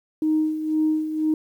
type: tone with tremolo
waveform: sine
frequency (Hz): 311.1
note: D#4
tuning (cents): 0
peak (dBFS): -16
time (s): 0.22-1.34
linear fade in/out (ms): 2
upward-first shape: sine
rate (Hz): 2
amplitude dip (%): 65
effects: tanh soft clip ceiling -12 dBFS + 9-bit